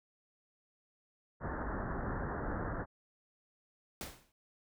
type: low-pass noise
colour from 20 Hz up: pink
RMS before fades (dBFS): -38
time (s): 1.4-2.86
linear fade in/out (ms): 50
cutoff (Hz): 1800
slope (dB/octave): 96
type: noise with exponential decay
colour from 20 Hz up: pink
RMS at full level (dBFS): -39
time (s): 4.01-4.32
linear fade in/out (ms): 1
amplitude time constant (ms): 67
effects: none